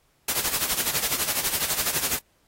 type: noise with tremolo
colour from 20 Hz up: white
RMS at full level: -23 dBFS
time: 0.28-2.19 s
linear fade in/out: 5 ms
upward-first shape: sine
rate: 12 Hz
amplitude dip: 70%
effects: pink hiss -66 dBFS RMS until 2.47 s + AAC 48 kbps